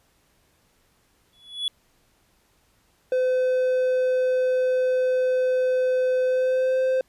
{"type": "tone with exponential growth", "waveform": "triangle", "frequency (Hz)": 3400, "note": "G#7", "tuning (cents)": 40, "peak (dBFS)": -19, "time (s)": [1.33, 1.68], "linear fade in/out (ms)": 1, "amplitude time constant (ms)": 74}
{"type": "tone with pitch glide", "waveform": "triangle", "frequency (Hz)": [510, 519.2], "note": ["C5", "C5"], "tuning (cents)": [-44, -13], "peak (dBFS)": -17, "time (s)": [3.12, 7.01], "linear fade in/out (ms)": 2, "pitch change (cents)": 31, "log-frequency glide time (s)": [6.25, 6.8]}
{"effects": ["pink hiss -64 dBFS RMS until 7.08 s", "resampled to 32000 Hz"]}